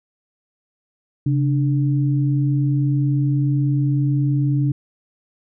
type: tone pair together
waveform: sine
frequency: 136.92 / 295.1 Hz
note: C#3 / D4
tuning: -21 / +8 cents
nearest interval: octave + minor second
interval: 1329 cents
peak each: -16 / -23 dBFS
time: 1.26-4.72 s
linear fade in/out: 5 ms
effects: none